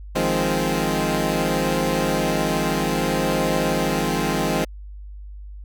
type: chord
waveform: 15% pulse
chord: F minor seventh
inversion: third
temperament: equal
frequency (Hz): 155.56 / 174.61 / 207.7 / 261.6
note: Eb3 / F3 / Ab3 / C4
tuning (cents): 0 / 0 / 0 / 0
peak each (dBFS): -19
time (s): 0.15-4.65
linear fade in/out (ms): 10
effects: added 50 Hz sine -34 dBFS peak until 5.64 s